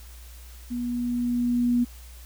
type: tone with level ramp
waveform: sine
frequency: 242.1 Hz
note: B3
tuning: 34 cents flat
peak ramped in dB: -27 to -18 dBFS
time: 0.7-1.85 s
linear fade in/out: 20 ms
effects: added 60 Hz sine -42 dBFS peak until 2.25 s + white hiss -51 dBFS RMS until 2.25 s